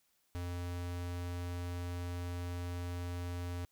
square tone, 88 Hz, F2, 14 cents sharp, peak -38 dBFS, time 0.35-3.65 s, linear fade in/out 0 ms, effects white hiss -75 dBFS RMS until 3.71 s

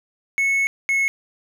triangle tone pair in turn, 2200 / 2186 Hz, C#7 / C#7, -14 / -25 cents, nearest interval unison, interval 11 cents, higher first, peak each -15 dBFS, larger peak neither, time 0.38-0.67 / 0.89-1.08 s, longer first, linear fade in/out 0 ms, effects none

